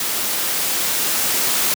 white noise with level ramp, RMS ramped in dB -22 to -18 dBFS, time 0-1.74 s, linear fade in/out 2 ms, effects high-pass 150 Hz 12 dB/octave

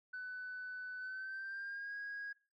sine tone with pitch glide, 1500 to 1645.2 Hz, F#6 to G#6, +23 to -17 cents, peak -40 dBFS, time 0.13-2.33 s, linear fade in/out 10 ms, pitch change +160 cents, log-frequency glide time 0.97-1.95 s, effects noise-tail reverb RT60 0.3 s tail -18 dB re dry + tanh soft clip ceiling -39 dBFS

